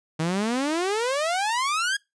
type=exponential sweep; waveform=sawtooth; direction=up; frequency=154.3 to 1672 Hz; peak=-19 dBFS; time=0.19-1.97 s; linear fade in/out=10 ms; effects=noise-tail reverb RT60 0.2 s tail -24 dB re dry + resampled to 22050 Hz